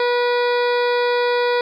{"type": "harmonic tone", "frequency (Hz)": 486.2, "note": "B4", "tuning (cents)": -27, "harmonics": [1, 2, 3, 4, 5, 7, 8, 9, 10], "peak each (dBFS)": [-17, -23, -27, -29, -31, -34, -35, -36, -37], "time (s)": [0, 1.61], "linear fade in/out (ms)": 2, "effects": ["9-bit"]}